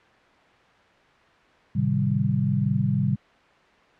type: chord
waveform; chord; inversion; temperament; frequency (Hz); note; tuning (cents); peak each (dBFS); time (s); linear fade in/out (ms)
sine; A half-diminished seventh; none; equal with one note detuned; 110 / 133.79 / 155.56 / 196; A2 / C3 / Eb3 / G3; 0 / +39 / 0 / 0; -27 / -24 / -28 / -25; 1.75-3.16; 10
effects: white hiss -55 dBFS RMS until 3.99 s + low-pass 2000 Hz 12 dB/octave